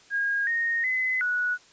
sine tone with pitch steps, 1630 / 1855 / 2029 / 1468 Hz, G#6 / A#6 / B6 / F#6, -33 / -9 / +46 / -14 cents, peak -23 dBFS, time 0.1-1.58 s, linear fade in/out 50 ms, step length 370 ms, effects white hiss -55 dBFS RMS until 1.72 s + resampled to 16000 Hz

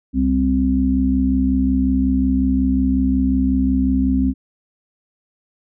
harmonic tone, 65.5 Hz, C2, 2 cents sharp, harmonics 1 / 3 / 4, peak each -20 / -21 / -16 dBFS, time 0.13-4.34 s, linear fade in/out 50 ms, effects none

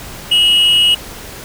triangle tone with amplitude modulation, 2900 Hz, F#7, 35 cents flat, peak -4 dBFS, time 0.31-0.95 s, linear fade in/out 10 ms, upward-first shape sine, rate 260 Hz, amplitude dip 50%, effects pink hiss -31 dBFS RMS until 1.44 s

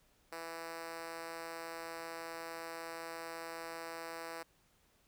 5% pulse tone with high-pass filter, 165.3 Hz, E3, 5 cents sharp, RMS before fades -45 dBFS, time 0.32-4.43 s, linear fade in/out 5 ms, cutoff 420 Hz, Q 1.4, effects pink hiss -71 dBFS RMS until 5.07 s

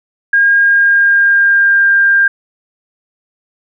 sine tone with pitch glide, 1620 to 1596.8 Hz, G#6 to G6, -43 to +32 cents, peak -6 dBFS, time 0.33-2.28 s, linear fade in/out 5 ms, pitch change -25 cents, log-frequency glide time 0.59-1.86 s, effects none

